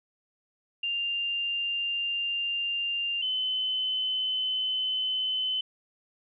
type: tone pair in turn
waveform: sine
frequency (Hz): 2794 / 3039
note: F7 / F#7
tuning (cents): 0 / +46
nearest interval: minor second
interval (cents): 146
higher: second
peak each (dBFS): -27 / -26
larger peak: second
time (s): 0.83-3.22 / 3.22-5.61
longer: neither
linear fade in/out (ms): 5
effects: none